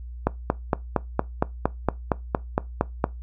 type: click train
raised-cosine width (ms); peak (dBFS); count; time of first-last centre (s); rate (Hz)
1; -5; 13; 0.27-3.041; 4.33
effects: noise-tail reverb RT60 0.2 s tail -20 dB re dry + added 60 Hz sine -34 dBFS peak until 3.22 s